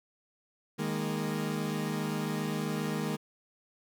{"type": "chord", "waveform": "30% pulse", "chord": "D# suspended fourth", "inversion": "none", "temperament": "equal with one note detuned", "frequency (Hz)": [155.56, 205.6, 233.1], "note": ["D#3", "G#3", "A#3"], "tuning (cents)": [0, -17, 0], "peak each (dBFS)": [-32, -32, -34], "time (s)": [0.78, 3.17], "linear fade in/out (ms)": 20, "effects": []}